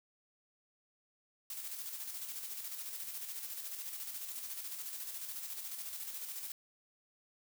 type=noise with tremolo; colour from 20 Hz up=blue; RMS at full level=-42 dBFS; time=1.5-6.52 s; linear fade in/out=2 ms; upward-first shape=square; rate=14 Hz; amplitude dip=40%; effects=none